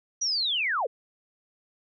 sine linear sweep, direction down, 5920 to 406.8 Hz, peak -24 dBFS, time 0.21-0.87 s, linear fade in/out 10 ms, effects none

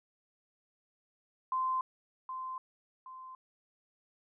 sine tone with echo, 1037 Hz, C6, 16 cents flat, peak -29 dBFS, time 1.52-1.81 s, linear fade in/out 2 ms, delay 770 ms, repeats 2, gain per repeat -8 dB, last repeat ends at 3.35 s, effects none

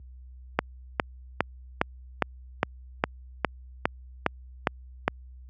click train, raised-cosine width 0.5 ms, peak -5 dBFS, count 12, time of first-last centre 0.59-5.08 s, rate 2.45 Hz, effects added 63 Hz sine -35 dBFS peak until 5.49 s + high-pass 100 Hz 12 dB/octave

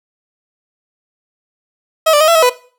30% pulse tone with pitch steps, 639 / 589 / 626 / 671 / 642 / 496.2 Hz, D#5 / D5 / D#5 / E5 / E5 / B4, +46 / +5 / +10 / +31 / -46 / +8 cents, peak -5 dBFS, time 2.06-2.498 s, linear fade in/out 10 ms, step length 73 ms, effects noise-tail reverb RT60 0.4 s tail -17 dB re dry

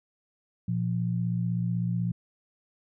sine tone pair together, 118.57 / 174.61 Hz, A#2 / F3, +30 / 0 cents, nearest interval perfect fifth, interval 670 cents, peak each -28 / -28 dBFS, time 0.68-2.12 s, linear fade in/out 5 ms, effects none

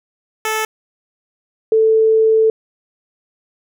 10% pulse / sine tone pair in turn, 436.8 / 441.9 Hz, A4 / A4, -13 / +7 cents, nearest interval unison, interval 20 cents, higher second, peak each -9 dBFS, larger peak neither, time 0.45-0.65 / 1.72-2.5 s, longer second, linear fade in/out 2 ms, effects none

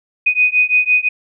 sine beating tone pair, 2489 / 2494.9 Hz, D#7 / D#7, 0 / +4 cents, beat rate 5.9 Hz, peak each -14 dBFS, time 0.26-1.09 s, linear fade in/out 10 ms, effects none

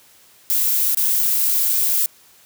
violet noise with dropouts, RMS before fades -18 dBFS, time 0.5-2.06 s, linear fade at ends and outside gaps 0 ms, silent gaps 0.947-0.972 s, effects white hiss -51 dBFS RMS until 2.45 s + high-pass 60 Hz 12 dB/octave

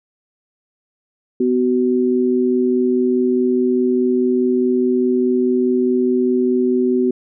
sine tone pair together, 250.4 / 375.2 Hz, B3 / F#4, +24 / +24 cents, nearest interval perfect fifth, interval 700 cents, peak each -16 / -16 dBFS, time 1.4-7.11 s, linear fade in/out 5 ms, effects none

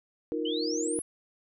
sine chord, Eb suspended second, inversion none, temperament just, 311.1 / 350 / 466.7 Hz, Eb4 / F4 / Bb4, 0 / +4 / +2 cents, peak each -32 / -35 / -32 dBFS, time 0.32-0.99 s, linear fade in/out 0 ms
sine exponential sweep, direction up, 2920 to 11140 Hz, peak -33 dBFS, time 0.45-1.02 s, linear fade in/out 5 ms
effects none

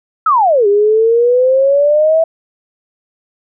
sine exponential two-way sweep, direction down then up, 1344 to 400 to 658 Hz, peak -7 dBFS, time 0.26-2.24 s, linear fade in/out 5 ms, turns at 0.67 s, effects none

